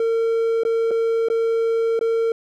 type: tone with dropouts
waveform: triangle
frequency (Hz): 455.8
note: A#4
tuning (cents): -39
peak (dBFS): -15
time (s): 0-2.32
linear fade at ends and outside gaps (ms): 2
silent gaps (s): 0.635-0.65 / 0.909-0.913 / 1.286-1.3 / 1.992-2.011
effects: none